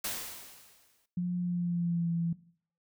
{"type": "noise with exponential decay", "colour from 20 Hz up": "white", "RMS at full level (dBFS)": -33, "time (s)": [0.04, 1.06], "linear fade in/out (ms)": 5, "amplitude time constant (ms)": 220}
{"type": "tone with pitch glide", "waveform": "sine", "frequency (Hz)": [177.7, 168.5], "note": ["F3", "E3"], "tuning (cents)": [30, 38], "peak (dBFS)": -28, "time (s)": [1.17, 2.33], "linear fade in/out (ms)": 5, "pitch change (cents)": -92, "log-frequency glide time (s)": [1.39, 2.11]}
{"effects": ["noise-tail reverb RT60 0.5 s tail -17 dB re dry"]}